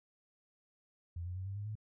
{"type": "tone with pitch steps", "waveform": "sine", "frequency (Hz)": [85.8, 89.7, 93.78, 98.05, 102.51, 107.17], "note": ["F2", "F2", "F#2", "G2", "G#2", "A2"], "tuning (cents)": [-30, 47, 24, 1, -22, -45], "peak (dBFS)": -38, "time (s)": [1.16, 1.754], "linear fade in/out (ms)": 5, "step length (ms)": 99, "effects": []}